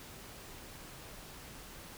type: silence
effects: pink hiss -50 dBFS RMS until 1.97 s